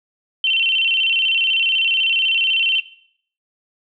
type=tone with vibrato; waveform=sine; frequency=2900 Hz; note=F#7; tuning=35 cents flat; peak=-14 dBFS; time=0.44-2.8 s; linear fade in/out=2 ms; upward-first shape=square; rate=16 Hz; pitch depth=110 cents each way; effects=noise-tail reverb RT60 0.6 s tail -17 dB re dry